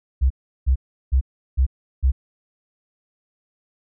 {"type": "tone bursts", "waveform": "sine", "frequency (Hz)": 65.4, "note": "C2", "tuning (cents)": 0, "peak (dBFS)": -13, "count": 5, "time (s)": [0.21, 2.12], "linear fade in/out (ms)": 20, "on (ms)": 94, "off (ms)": 360, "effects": []}